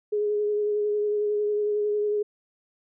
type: tone with vibrato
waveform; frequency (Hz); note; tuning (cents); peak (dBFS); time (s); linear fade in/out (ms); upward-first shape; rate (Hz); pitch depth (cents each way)
sine; 417.5; G#4; +9; -22; 0.12-2.23; 10; sine; 11; 18
effects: none